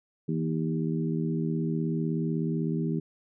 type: harmonic tone with a mistuned harmonic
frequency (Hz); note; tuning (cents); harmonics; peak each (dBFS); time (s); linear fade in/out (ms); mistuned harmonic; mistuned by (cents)
79.5; D#2; +38; 2 / 3 / 4 / 5; -28 / -32 / -34 / -36; 0.28-3; 10; 2; +36
effects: none